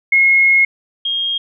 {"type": "tone pair in turn", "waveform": "sine", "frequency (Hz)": [2162, 3239], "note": ["C#7", "G#7"], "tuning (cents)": [-44, -44], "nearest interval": "perfect fifth", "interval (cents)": 700, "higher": "second", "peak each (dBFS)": [-8, -16], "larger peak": "first", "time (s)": [[0.12, 0.65], [1.05, 1.38]], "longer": "first", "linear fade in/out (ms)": 5, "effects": []}